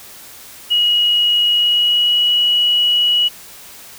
sine tone with pitch glide, 2900 to 2925 Hz, F#7 to F#7, -35 to -21 cents, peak -11 dBFS, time 0.7-3.29 s, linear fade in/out 20 ms, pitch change +14 cents, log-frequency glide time 1.53-2.41 s, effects white hiss -38 dBFS RMS until 3.98 s

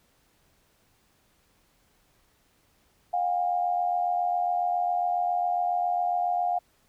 sine tone pair together, 712.7 / 800 Hz, F5 / G5, +35 / +35 cents, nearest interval major second, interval 200 cents, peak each -24 / -31 dBFS, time 3.13-6.59 s, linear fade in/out 10 ms, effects pink hiss -66 dBFS RMS until 6.88 s

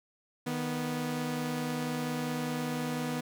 sawtooth tone pair together, 155.56 / 245.6 Hz, D#3 / B3, 0 / -9 cents, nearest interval minor sixth, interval 791 cents, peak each -32 / -29 dBFS, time 0.46-3.21 s, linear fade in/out 10 ms, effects none

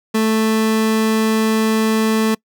30% pulse tone, 220 Hz, A3, in tune, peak -11 dBFS, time 0.14-2.35 s, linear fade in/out 10 ms, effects noise-tail reverb RT60 0.1 s tail -25 dB re dry

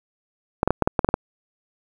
clicks, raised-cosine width 1 ms, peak -3 dBFS, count 9, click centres 0.631 / 0.676 / 0.706 / 0.823 / 0.875 / 0.992 / 1.046 / 1.089 / 1.141 s, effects 7-bit

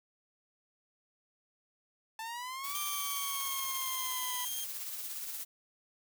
sawtooth exponential two-way sweep, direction up then down, 880 to 1177 to 988 Hz, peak -35 dBFS, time 2.19-4.45 s, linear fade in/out 2 ms, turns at 2.78 s
blue noise with tremolo, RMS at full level -39 dBFS, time 2.63-5.45 s, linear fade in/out 20 ms, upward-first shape sine, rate 17 Hz, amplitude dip 35%
10% pulse tone with pitch glide, 3168 to 3209 Hz, G7 to G7, +18 to +40 cents, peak -30 dBFS, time 2.75-4.64 s, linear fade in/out 0 ms, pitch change +22 cents, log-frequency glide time 3.16-3.46 s
effects none

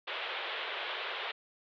white band-pass noise, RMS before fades -38 dBFS, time 0.07-1.32 s, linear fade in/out 10 ms, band 390 to 3600 Hz, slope 48 dB/octave, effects none

